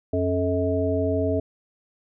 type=harmonic tone with a mistuned harmonic; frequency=91.2 Hz; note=F#2; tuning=24 cents flat; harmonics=1 / 3 / 5 / 7; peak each=-26 / -26 / -26 / -26 dBFS; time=0.13-1.4 s; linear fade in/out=5 ms; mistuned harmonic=5; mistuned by=-76 cents; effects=none